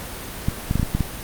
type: clicks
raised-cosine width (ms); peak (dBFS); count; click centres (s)
5; -7; 7; 0.485 / 0.711 / 0.756 / 0.797 / 0.83 / 0.95 / 1.007
effects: pink hiss -33 dBFS RMS until 1.23 s + Opus 32 kbps